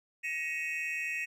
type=tone cluster; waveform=triangle; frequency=1894 / 2218 / 2535 / 2693 Hz; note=A#6 / C#7 / D#7 / E7; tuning=+27 / 0 / +32 / +36 cents; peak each=-36 / -40 / -34 / -39 dBFS; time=0.23-1.26 s; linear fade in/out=20 ms; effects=none